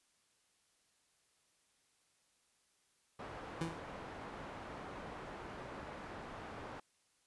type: low-pass noise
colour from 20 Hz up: white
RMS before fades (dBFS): -48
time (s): 3.19-6.8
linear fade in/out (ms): 5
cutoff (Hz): 1100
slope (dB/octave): 12
type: tone with exponential decay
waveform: 25% pulse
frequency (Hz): 164.81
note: E3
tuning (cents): 0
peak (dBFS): -30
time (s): 3.61-3.89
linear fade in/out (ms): 2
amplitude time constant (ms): 60
effects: white hiss -75 dBFS RMS until 7.26 s + resampled to 24000 Hz